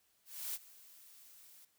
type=noise with ADSR envelope; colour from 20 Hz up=blue; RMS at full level=-39 dBFS; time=0.25-1.65 s; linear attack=290 ms; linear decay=39 ms; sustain=-20 dB; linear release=4 ms; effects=white hiss -74 dBFS RMS until 1.78 s